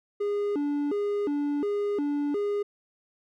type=tone with vibrato; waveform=triangle; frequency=344.5 Hz; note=F4; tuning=24 cents flat; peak=-23 dBFS; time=0.2-2.63 s; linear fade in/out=10 ms; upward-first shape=square; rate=1.4 Hz; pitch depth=300 cents each way; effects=none